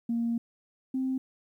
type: tone pair in turn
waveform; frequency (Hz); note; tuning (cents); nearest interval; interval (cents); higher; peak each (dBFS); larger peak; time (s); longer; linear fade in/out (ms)
sine; 233.1 / 261.6; A#3 / C4; 0 / 0; major second; 200; second; -25 / -26; first; 0.09-0.38 / 0.94-1.18; first; 5
effects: tanh soft clip ceiling -21 dBFS + 11-bit